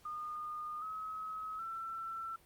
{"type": "tone with pitch steps", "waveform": "sine", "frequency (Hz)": [1222, 1279.1, 1338.8], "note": ["D#6", "D#6", "E6"], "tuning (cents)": [-32, 47, 26], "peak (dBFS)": -39, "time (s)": [0.05, 2.36], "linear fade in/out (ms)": 5, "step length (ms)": 770, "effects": ["pink hiss -65 dBFS RMS until 2.45 s", "Opus 48 kbps"]}